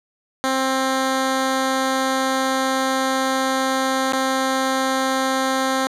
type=tone with dropouts; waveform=10% pulse; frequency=264.2 Hz; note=C4; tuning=17 cents sharp; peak=-10 dBFS; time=0.44-5.87 s; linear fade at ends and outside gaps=0 ms; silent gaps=4.123-4.133 s; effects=low-pass 10000 Hz 12 dB/octave